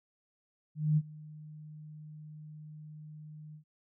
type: tone with ADSR envelope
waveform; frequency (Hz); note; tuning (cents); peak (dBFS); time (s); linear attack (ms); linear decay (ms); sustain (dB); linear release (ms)
sine; 152.8; D#3; -31; -22; 0.75-3.64; 220; 47; -23; 95
effects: none